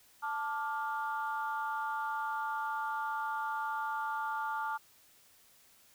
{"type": "chord", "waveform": "sine", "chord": "D minor", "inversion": "second", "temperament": "just", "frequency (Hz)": [881, 1174.7, 1409.6], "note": ["A5", "D6", "F6"], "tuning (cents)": [2, 0, 16], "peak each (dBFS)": [-35, -38, -38], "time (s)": [0.22, 4.78], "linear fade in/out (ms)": 20, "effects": ["tanh soft clip ceiling -25 dBFS", "white hiss -63 dBFS RMS until 5.94 s"]}